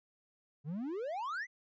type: exponential sweep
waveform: triangle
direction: up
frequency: 136.6 to 2092 Hz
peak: -34 dBFS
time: 0.64-1.47 s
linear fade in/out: 50 ms
effects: resampled to 16000 Hz